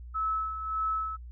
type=tone with tremolo; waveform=sine; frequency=1300 Hz; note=E6; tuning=24 cents flat; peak=-26 dBFS; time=0.14-1.17 s; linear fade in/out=20 ms; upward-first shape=sine; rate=1.7 Hz; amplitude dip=60%; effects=added 60 Hz sine -41 dBFS peak until 1.31 s